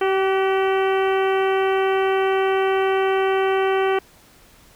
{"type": "harmonic tone with a mistuned harmonic", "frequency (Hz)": 384.7, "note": "G4", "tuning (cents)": -33, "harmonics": [1, 2, 3, 4, 5, 6, 7, 8], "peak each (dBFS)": [-18, -24, -28, -30, -32, -34, -35, -36], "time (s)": [0.01, 3.99], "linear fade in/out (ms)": 5, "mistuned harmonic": 4, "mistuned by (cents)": -34, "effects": ["pink hiss -51 dBFS RMS until 4.75 s"]}